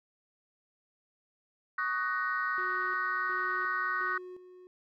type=chord; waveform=sine; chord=D# minor seventh; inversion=third; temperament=just; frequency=1120.1 / 1244.5 / 1493.4 / 1866.8 Hz; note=C#6 / D#6 / F#6 / A#6; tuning=+18 / 0 / +16 / +2 cents; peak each=-35 / -35 / -32 / -35 dBFS; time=1.78-4.18 s; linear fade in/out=5 ms
type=tone with tremolo; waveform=triangle; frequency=364.6 Hz; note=F#4; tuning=25 cents flat; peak=-40 dBFS; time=2.58-4.67 s; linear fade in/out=0 ms; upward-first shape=square; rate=1.4 Hz; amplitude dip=60%
effects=tanh soft clip ceiling -20 dBFS